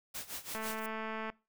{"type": "noise with tremolo", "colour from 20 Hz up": "white", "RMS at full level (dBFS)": -40, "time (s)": [0.14, 0.8], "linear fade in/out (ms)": 10, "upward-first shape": "sine", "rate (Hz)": 6, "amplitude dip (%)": 85}
{"type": "click train", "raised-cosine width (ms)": 0.5, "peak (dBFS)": -25, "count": 166, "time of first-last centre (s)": [0.55, 1.3], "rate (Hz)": 220}
{"type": "noise with exponential growth", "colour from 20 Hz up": "violet", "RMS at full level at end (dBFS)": -42, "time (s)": [0.7, 0.86], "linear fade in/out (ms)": 2, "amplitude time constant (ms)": 34}
{"effects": ["noise-tail reverb RT60 0.3 s tail -23 dB re dry"]}